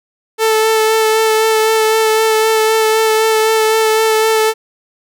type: tone with vibrato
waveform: sawtooth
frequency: 440 Hz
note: A4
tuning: in tune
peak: -6 dBFS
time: 0.38-4.54 s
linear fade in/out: 50 ms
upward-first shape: sine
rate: 3.9 Hz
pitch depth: 16 cents each way
effects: none